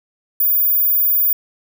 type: tone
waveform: sine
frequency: 14860 Hz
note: A#9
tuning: 7 cents flat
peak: -12 dBFS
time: 0.4-1.33 s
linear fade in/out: 2 ms
effects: none